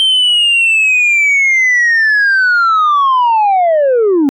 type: linear sweep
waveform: sine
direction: down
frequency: 3136 to 264.6 Hz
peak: -5 dBFS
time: 0-4.29 s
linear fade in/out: 0 ms
effects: tanh soft clip ceiling -6 dBFS